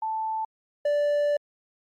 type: tone pair in turn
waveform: sine / triangle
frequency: 880 / 584.4 Hz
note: A5 / D5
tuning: 0 / -9 cents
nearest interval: perfect fifth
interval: 709 cents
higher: first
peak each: -26 / -19 dBFS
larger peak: second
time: 0.02-0.45 / 0.85-1.37 s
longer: second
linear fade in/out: 5 ms
effects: Opus 48 kbps